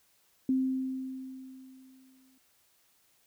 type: tone with exponential decay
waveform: sine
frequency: 261.6 Hz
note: C4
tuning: in tune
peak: -23 dBFS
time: 0.49-2.38 s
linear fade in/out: 2 ms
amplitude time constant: 410 ms
effects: white hiss -68 dBFS RMS until 3.26 s